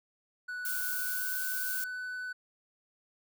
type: tone with pitch glide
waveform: triangle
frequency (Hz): 1480 to 1498.1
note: F#6 to F#6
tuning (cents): 0 to +21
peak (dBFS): -34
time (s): 0.48-2.33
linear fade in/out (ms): 10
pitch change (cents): +21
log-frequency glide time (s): 0.93-1.39
type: noise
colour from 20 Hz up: violet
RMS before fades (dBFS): -35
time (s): 0.65-1.84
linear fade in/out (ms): 2
effects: none